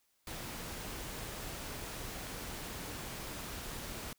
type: noise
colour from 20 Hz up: pink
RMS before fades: -43 dBFS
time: 0.27-4.13 s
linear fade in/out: 2 ms
effects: white hiss -75 dBFS RMS until 4.18 s